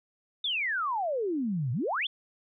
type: exponential two-way sweep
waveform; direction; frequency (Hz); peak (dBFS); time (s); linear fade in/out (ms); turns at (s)
sine; down then up; 3658 to 114.1 to 3658; -27; 0.44-2.07; 5; 1.72
effects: none